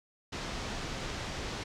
pink low-pass noise, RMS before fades -38 dBFS, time 0.32-1.64 s, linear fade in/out 10 ms, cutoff 6500 Hz, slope 24 dB/octave, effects none

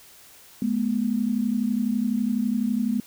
sine tone pair together, 211.3 / 243.3 Hz, G#3 / B3, +30 / -26 cents, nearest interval major second, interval 244 cents, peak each -24 dBFS, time 0.62-3 s, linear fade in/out 2 ms, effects white hiss -50 dBFS RMS until 3.06 s

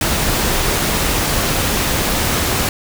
pink noise, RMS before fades -17 dBFS, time 0.01-2.69 s, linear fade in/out 2 ms, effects none

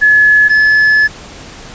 sine / triangle tone pair in turn, 1708 / 1720.9 Hz, G#6 / A6, +48 / -39 cents, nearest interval unison, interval 13 cents, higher second, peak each -4 dBFS, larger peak neither, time 0.01-0.49 / 0.49-1.08 s, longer second, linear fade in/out 20 ms, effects pink hiss -32 dBFS RMS until 1.74 s + resampled to 16000 Hz

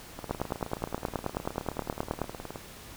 two click trains, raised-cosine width 1 ms, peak -23 / -14 dBFS, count 46 / 19, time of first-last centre 0.19-2.558 / 0.31-2.217 s, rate 19 / 9.44 Hz, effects pink hiss -47 dBFS RMS until 2.96 s

